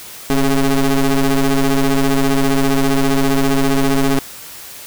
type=ring-modulated tone; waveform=35% pulse; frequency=138.5 Hz; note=C#3; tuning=1 cent flat; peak=-7 dBFS; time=0.3-4.19 s; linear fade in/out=2 ms; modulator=131 Hz; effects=white hiss -34 dBFS RMS until 4.86 s